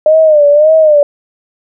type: tone with vibrato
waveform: sine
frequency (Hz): 607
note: D#5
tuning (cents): -43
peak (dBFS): -3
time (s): 0.06-1.03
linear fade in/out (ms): 2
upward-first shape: sine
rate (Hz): 1.8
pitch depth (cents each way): 90
effects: none